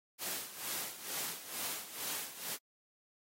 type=noise with tremolo; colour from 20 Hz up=white; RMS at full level=-38 dBFS; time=0.18-2.58 s; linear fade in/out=50 ms; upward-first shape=sine; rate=2.2 Hz; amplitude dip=75%; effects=high-pass 150 Hz 12 dB/octave + AAC 48 kbps